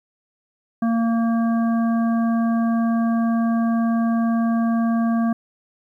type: harmonic tone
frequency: 229.5 Hz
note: A#3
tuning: 27 cents flat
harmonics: 1 / 3 / 5 / 7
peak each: -17 / -28 / -32 / -37 dBFS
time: 0.82-5.33 s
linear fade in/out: 5 ms
effects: 10-bit